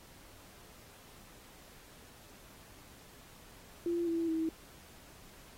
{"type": "tone with pitch steps", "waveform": "sine", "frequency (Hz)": [342.6, 332.5, 322.6], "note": ["F4", "E4", "E4"], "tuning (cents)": [-33, 15, -37], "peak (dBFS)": -30, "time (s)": [3.86, 4.49], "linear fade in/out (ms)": 2, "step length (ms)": 210, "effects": ["pink hiss -57 dBFS RMS until 5.57 s", "AAC 48 kbps"]}